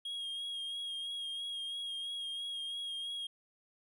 triangle tone with vibrato, 3267 Hz, G#7, 29 cents flat, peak -36 dBFS, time 0.05-3.27 s, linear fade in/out 5 ms, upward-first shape sine, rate 3 Hz, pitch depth 26 cents each way, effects none

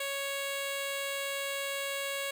10% pulse tone with notch filter, 554.4 Hz, C#5, in tune, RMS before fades -35 dBFS, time 0-2.31 s, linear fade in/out 5 ms, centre 1300 Hz, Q 1.8, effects none

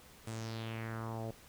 sawtooth tone with low-pass filter sweep, 112.6 Hz, A2, 40 cents sharp, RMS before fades -41 dBFS, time 0.27-1.31 s, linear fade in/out 5 ms, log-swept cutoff 9300 to 570 Hz, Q 3, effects pink hiss -58 dBFS RMS until 1.48 s

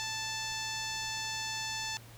10% pulse tone with low-pass filter, 880 Hz, A5, in tune, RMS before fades -37 dBFS, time 0-1.97 s, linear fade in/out 0 ms, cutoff 7200 Hz, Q 2.7, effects added 115 Hz sine -52 dBFS peak until 2.17 s + pink hiss -55 dBFS RMS until 2.17 s

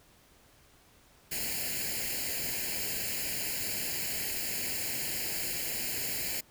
white noise with comb filter, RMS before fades -34 dBFS, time 1.31-6.41 s, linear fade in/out 10 ms, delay 0.42 ms, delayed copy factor +0.85, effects pink hiss -61 dBFS RMS until 6.5 s

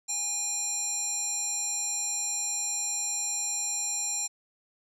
square tone with band-pass filter, 815 Hz, G#5, 33 cents flat, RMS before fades -31 dBFS, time 0.08-4.28 s, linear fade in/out 20 ms, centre 7000 Hz, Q 7.4, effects none

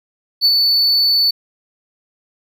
triangle tone with ADSR envelope, 4481 Hz, C#8, 18 cents sharp, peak -7 dBFS, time 0.41-1.31 s, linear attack 42 ms, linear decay 49 ms, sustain -3 dB, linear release 10 ms, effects none

